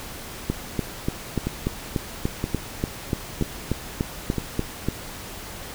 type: two click trains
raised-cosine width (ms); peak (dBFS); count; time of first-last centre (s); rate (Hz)
3; -9 / -11; 16 / 4; 0.5-4.886 / 1.47-4.383; 3.42 / 1.03
effects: pink hiss -37 dBFS RMS until 5.74 s